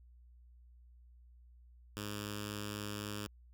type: tone with notch filter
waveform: 5% pulse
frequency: 103.83 Hz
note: G#2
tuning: in tune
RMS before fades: -42 dBFS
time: 1.97-3.27 s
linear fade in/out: 0 ms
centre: 750 Hz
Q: 0.61
effects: added 60 Hz sine -57 dBFS peak until 3.53 s